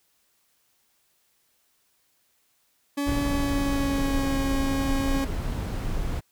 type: tone with pitch glide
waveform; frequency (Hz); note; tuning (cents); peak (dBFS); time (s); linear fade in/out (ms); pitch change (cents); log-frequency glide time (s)
40% pulse; 284 to 272.7; C#4 to C#4; +42 to -28; -24; 2.97-5.25; 10; -70; 3.22-4.37
type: noise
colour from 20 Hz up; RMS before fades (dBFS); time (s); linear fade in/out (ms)
brown; -28; 3.06-6.21; 20
effects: white hiss -68 dBFS RMS until 6.31 s